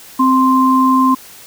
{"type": "tone pair together", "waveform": "sine", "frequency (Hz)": [261.6, 1046.5], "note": ["C4", "C6"], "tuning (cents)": [0, 0], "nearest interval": "2 octaves", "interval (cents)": 2400, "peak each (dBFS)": -11, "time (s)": [0.19, 1.15], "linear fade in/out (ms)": 10, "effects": ["white hiss -38 dBFS RMS until 1.46 s"]}